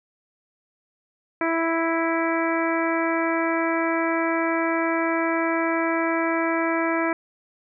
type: harmonic tone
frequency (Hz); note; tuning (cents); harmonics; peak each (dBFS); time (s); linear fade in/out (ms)
329.6; E4; 0; 1 / 2 / 3 / 4 / 5 / 6 / 7; -24 / -27 / -29 / -30 / -31 / -32 / -32; 1.41-7.13; 2
effects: none